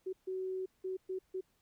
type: tone bursts at uneven times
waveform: sine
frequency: 375 Hz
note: F#4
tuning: 23 cents sharp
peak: -35 dBFS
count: 5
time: 0.06-0.13 / 0.27-0.66 / 0.84-0.97 / 1.09-1.19 / 1.34-1.41 s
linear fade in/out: 10 ms
effects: pink hiss -75 dBFS RMS until 1.61 s